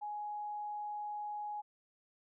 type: tone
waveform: sine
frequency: 835 Hz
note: G#5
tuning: 9 cents sharp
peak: -38 dBFS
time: 0.01-1.62 s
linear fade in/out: 20 ms
effects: none